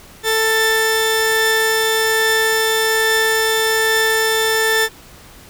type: tone pair together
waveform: sawtooth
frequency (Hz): 442.7 / 1772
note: A4 / A6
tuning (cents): +11 / +12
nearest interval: 2 octaves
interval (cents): 2401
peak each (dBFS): -13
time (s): 0.23-4.89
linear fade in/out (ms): 50
effects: pink hiss -42 dBFS RMS until 5.49 s